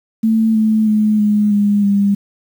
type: tone with pitch steps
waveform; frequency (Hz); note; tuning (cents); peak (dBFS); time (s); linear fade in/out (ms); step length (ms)
sine; 222.5 / 217.9 / 213.4 / 209 / 204.7 / 200.5; A3 / A3 / G#3 / G#3 / G#3 / G3; +20 / -17 / +47 / +11 / -25 / +39; -10; 0.23-2.15; 10; 320
effects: 7-bit